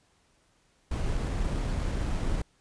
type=noise with sample-and-hold; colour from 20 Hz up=brown; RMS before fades=-29 dBFS; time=0.91-2.42 s; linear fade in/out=5 ms; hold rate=8820 Hz; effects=pink hiss -67 dBFS RMS until 2.6 s + resampled to 22050 Hz